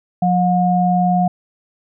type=tone pair together; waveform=sine; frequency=180 / 720 Hz; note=F#3 / F#5; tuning=-47 / -47 cents; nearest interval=2 octaves; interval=2400 cents; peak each=-15 dBFS; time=0.22-1.28 s; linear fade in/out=5 ms; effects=none

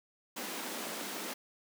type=high-pass noise; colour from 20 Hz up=pink; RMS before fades=-40 dBFS; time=0.36-1.34 s; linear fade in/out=10 ms; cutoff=200 Hz; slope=48 dB/octave; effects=none

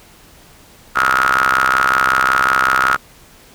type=ring-modulated tone; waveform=sawtooth; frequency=65.41 Hz; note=C2; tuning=in tune; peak=-5 dBFS; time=0.95-2.97 s; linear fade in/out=20 ms; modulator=1350 Hz; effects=pink hiss -45 dBFS RMS until 3.54 s

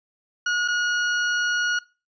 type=tone with dropouts; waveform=40% pulse; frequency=1446 Hz; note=F#6; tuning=40 cents flat; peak=-20 dBFS; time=0.46-1.79 s; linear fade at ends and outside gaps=5 ms; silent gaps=0.679-0.683 s; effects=noise-tail reverb RT60 0.3 s tail -21 dB re dry + resampled to 16000 Hz

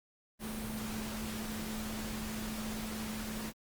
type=tone in noise; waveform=sine; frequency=217.6 Hz; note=A3; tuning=19 cents flat; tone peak=-39 dBFS; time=0.39-3.53 s; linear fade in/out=50 ms; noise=pink; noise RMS=-42 dBFS; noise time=0.39-3.53 s; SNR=0 dB; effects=Opus 32 kbps

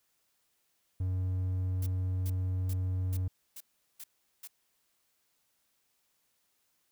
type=tone; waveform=triangle; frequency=92.5 Hz; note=F#2; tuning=in tune; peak=-27 dBFS; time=1-3.28 s; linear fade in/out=5 ms
type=noise bursts; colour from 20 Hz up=blue; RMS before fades=-45 dBFS; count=7; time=1.82-4.475 s; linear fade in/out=5 ms; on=45 ms; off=390 ms
effects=white hiss -75 dBFS RMS until 6.91 s

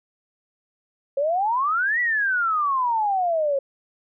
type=exponential two-way sweep; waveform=sine; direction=up then down; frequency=538 to 1975.5 to 538 Hz; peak=-19 dBFS; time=1.17-3.59 s; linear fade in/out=5 ms; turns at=2 s; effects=none

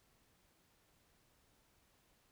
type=silence; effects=pink hiss -73 dBFS RMS until 2.31 s

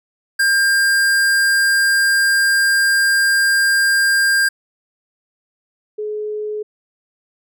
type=tone pair in turn; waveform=square / sine; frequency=1600 / 423.8 Hz; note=G6 / G#4; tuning=+35 / +35 cents; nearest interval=octave + major seventh; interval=2300 cents; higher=first; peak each=-13 / -21 dBFS; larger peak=first; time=0.39-4.49 / 5.98-6.63 s; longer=first; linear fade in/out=10 ms; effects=none

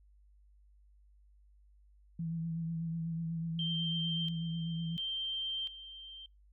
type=tone with vibrato; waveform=sine; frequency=164.81 Hz; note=E3; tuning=in tune; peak=-34 dBFS; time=2.19-4.97 s; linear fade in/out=5 ms; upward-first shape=triangle; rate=8.1 Hz; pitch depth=35 cents each way
type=tone with tremolo; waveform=sine; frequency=3144 Hz; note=G7; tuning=4 cents sharp; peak=-34 dBFS; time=3.59-6.26 s; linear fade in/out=2 ms; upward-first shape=square; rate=0.72 Hz; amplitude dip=75%
effects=noise-tail reverb RT60 0.2 s tail -26 dB re dry + added 50 Hz sine -60 dBFS peak until 6.52 s

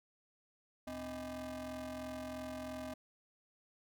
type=ring-modulated tone; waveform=40% pulse; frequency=185 Hz; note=F#3; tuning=in tune; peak=-38 dBFS; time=0.87-2.94 s; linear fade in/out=5 ms; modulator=441 Hz; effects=13-bit

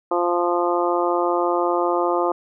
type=harmonic tone; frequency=174.61 Hz; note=F3; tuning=in tune; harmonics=2 / 3 / 4 / 5 / 6 / 7; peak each=-22 / -24 / -25 / -26 / -27 / -27 dBFS; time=0.11-2.32 s; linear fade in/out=5 ms; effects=none

